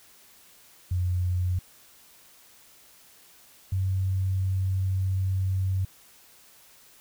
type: tone pair in turn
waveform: sine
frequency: 90.1 / 94.71 Hz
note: F#2 / F#2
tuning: -45 / +41 cents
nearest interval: minor second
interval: 86 cents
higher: second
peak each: -23 / -23 dBFS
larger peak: neither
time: 0.91-1.59 / 3.72-5.85 s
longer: second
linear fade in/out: 5 ms
effects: white hiss -55 dBFS RMS until 7 s